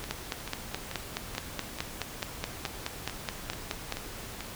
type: two click trains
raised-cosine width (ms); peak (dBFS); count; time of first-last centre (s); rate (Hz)
0.2; -13 / -19; 19 / 11; 0.11-3.924 / 0.04-4.407; 4.72 / 2.29
effects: pink hiss -42 dBFS RMS until 4.55 s